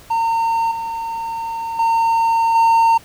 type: tone with level steps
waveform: triangle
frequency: 913 Hz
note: A#5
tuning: 36 cents flat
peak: -13 / -20 / -11 / -8 dBFS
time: 0.1-2.98 s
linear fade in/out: 10 ms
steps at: 0.71 / 1.79 / 2.55 s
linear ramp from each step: 5 ms
effects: pink hiss -44 dBFS RMS until 3.04 s